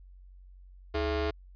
30% pulse ring-modulated tone, 247.9 Hz, B3, 7 cents sharp, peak -22 dBFS, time 0.94-1.31 s, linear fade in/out 10 ms, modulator 175 Hz, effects added 46 Hz sine -49 dBFS peak until 1.55 s + resampled to 11025 Hz

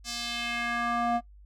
square tone with band-pass filter sweep, 236.6 Hz, A#3, 26 cents sharp, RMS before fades -30 dBFS, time 0.04-1.21 s, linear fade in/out 50 ms, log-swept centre 5800 to 710 Hz, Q 1.8, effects noise-tail reverb RT60 0.1 s tail -19 dB re dry + added 50 Hz sine -49 dBFS peak until 1.45 s

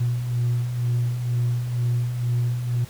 sine beating tone pair, 119.2 / 121.3 Hz, A#2 / B2, +39 / -31 cents, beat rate 2.1 Hz, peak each -28 / -20 dBFS, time 0-2.85 s, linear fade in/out 10 ms, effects tanh soft clip ceiling -16 dBFS + pink hiss -45 dBFS RMS until 2.89 s

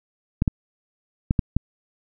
clicks, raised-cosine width 5 ms, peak -6 dBFS, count 5, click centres 0.421 / 0.478 / 1.309 / 1.392 / 1.566 s, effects none

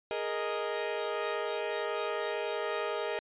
sawtooth chord, Ab suspended second, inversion none, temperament equal, 415.3 / 466.2 / 622.3 Hz, Ab4 / Bb4 / Eb5, 0 / 0 / 0 cents, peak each -32 dBFS, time 0.11-3.19 s, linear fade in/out 0 ms, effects resampled to 8000 Hz

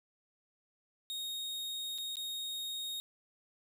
40% pulse tone with dropouts, 3729 Hz, A#7, in tune, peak -36 dBFS, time 1.1-3 s, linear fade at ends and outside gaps 0 ms, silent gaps 1.979-1.984 / 2.156-2.169 s, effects none

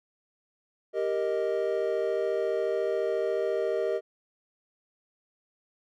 triangle chord, Eb major, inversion first, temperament equal, 392 / 466.2 / 622.3 Hz, G4 / Bb4 / Eb5, 0 / 0 / 0 cents, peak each -28 dBFS, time 0.93-4.01 s, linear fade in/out 50 ms, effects none

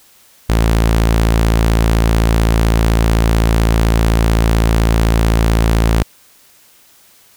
sawtooth tone, 55.8 Hz, A1, 25 cents sharp, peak -6 dBFS, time 0.49-6.03 s, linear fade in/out 10 ms, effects white hiss -48 dBFS RMS until 7.36 s

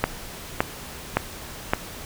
click train, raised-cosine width 0.5 ms, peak -3 dBFS, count 4, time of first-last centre 0.04-1.735 s, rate 1.77 Hz, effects pink hiss -38 dBFS RMS until 2.05 s

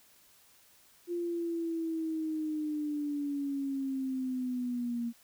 sine linear sweep, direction down, 349.2 to 233.1 Hz, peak -31 dBFS, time 1.07-5.13 s, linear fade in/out 50 ms, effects white hiss -62 dBFS RMS until 5.23 s

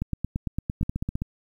two click trains, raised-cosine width 5 ms, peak -15 / -14 dBFS, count 7 / 8, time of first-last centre 0.83-1.22 / 0.02-0.812 s, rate 15.4 / 8.84 Hz, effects 9-bit

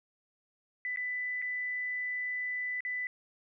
sine tone with dropouts, 1993 Hz, B6, 15 cents sharp, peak -32 dBFS, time 0.85-3.07 s, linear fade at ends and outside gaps 1 ms, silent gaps 0.961-0.972 / 1.418-1.423 / 2.806-2.85 s, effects none

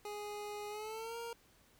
25% pulse tone with pitch glide, 415.3 to 466.2 Hz, G#4 to A#4, 0 to 0 cents, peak -38 dBFS, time 0.05-1.33 s, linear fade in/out 2 ms, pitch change +200 cents, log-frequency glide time 0.69-1.17 s, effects pink hiss -67 dBFS RMS until 1.79 s

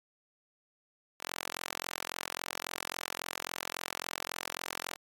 sawtooth tone with high-pass filter, 43.65 Hz, F1, in tune, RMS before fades -40 dBFS, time 1.19-4.97 s, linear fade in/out 50 ms, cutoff 970 Hz, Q 0.54, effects AAC 64 kbps

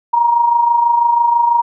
sine tone with amplitude modulation, 944 Hz, A#5, 22 cents sharp, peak -7 dBFS, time 0.13-1.62 s, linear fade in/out 10 ms, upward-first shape sine, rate 26.1 Hz, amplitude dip 55%, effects none

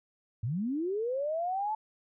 sine linear sweep, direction up, 100 to 880 Hz, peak -29 dBFS, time 0.43-1.75 s, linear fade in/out 5 ms, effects none

